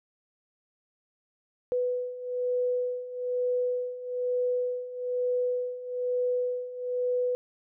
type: beating tone pair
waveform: sine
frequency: 495.3 / 496.4 Hz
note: B4 / B4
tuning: +5 / +9 cents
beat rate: 1.1 Hz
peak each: -32 / -28 dBFS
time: 1.72-7.35 s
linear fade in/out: 0 ms
effects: none